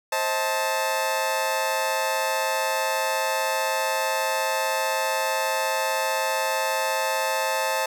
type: chord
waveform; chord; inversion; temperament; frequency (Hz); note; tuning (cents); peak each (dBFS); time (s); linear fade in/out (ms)
sawtooth; A diminished; first; just; 528 / 633.6 / 880; C5 / Eb5 / A5; +16 / +31 / 0; -24 / -25 / -22; 0.12-7.86; 5
effects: none